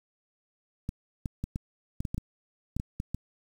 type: clicks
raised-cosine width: 5 ms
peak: -19 dBFS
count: 12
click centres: 0.891 / 1.258 / 1.44 / 1.559 / 2.005 / 2.052 / 2.145 / 2.18 / 2.766 / 2.799 / 3.001 / 3.146 s
effects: 8-bit